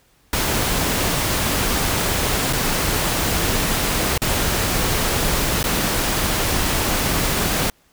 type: noise with dropouts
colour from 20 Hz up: pink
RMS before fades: -20 dBFS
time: 0.33-7.7 s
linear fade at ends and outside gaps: 2 ms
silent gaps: 2.528-2.532 / 4.178-4.218 / 5.63-5.64 s
effects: pink hiss -58 dBFS RMS until 7.92 s